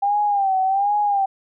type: tone with vibrato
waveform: sine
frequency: 793 Hz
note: G5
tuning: 20 cents sharp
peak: -16 dBFS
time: 0.02-1.26 s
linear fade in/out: 10 ms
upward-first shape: sine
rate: 1.3 Hz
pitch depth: 84 cents each way
effects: none